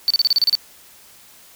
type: tone bursts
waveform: triangle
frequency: 4527 Hz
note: C#8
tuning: 36 cents sharp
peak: -11 dBFS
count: 9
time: 0.08-0.552 s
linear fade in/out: 0 ms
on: 24 ms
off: 32 ms
effects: white hiss -47 dBFS RMS until 1.55 s